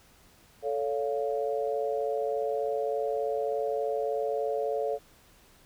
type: chord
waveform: sine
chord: A augmented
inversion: none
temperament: equal with one note detuned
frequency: 440 / 563.4 / 698.5 Hz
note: A4 / C#5 / E#5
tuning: 0 / +28 / 0 cents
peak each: -30 / -31 / -34 dBFS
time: 0.62-4.99 s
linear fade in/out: 50 ms
effects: pink hiss -59 dBFS RMS until 5.65 s